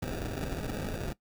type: noise with sample-and-hold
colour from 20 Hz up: pink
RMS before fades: -35 dBFS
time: 0.02-1.13 s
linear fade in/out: 5 ms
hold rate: 1050 Hz
effects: noise-tail reverb RT60 0.1 s tail -19 dB re dry